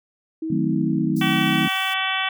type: tone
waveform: sine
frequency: 320.3 Hz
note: E4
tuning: 50 cents flat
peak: -24 dBFS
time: 0.42-1.66 s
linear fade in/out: 5 ms
type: chord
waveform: sine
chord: D# diminished seventh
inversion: none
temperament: equal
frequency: 155.56 / 185 / 220 / 261.6 Hz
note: D#3 / F#3 / A3 / C4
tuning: 0 / 0 / 0 / 0 cents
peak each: -25 dBFS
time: 0.5-1.68 s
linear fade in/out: 5 ms
type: high-pass noise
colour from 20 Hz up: white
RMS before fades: -40 dBFS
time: 1.16-1.94 s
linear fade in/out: 5 ms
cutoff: 4300 Hz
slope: 48 dB/octave
type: harmonic tone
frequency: 381.3 Hz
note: G4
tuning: 48 cents flat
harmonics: 2 / 3 / 4 / 5 / 6 / 7 / 8 / 9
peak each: -29 / -29 / -29 / -29 / -29 / -29 / -29 / -29 dBFS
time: 1.21-2.29 s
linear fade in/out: 5 ms
effects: none